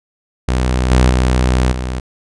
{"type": "tone with level steps", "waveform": "sawtooth", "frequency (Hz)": 62.9, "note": "B1", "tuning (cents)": 32, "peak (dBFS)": [-9, -4, -7, -15], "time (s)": [0.48, 2], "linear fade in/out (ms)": 5, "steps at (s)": [0.91, 1.1, 1.72], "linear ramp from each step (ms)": 2, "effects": ["resampled to 22050 Hz"]}